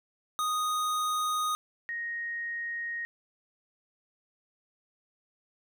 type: tone pair in turn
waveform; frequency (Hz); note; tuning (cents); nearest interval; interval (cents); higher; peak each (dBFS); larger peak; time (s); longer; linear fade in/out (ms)
square / sine; 1242 / 1870.1; D#6 / A#6; -3 / +5; perfect fifth; 708; second; -28 / -32; first; 0.39-1.55 / 1.89-3.05; neither; 0
effects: none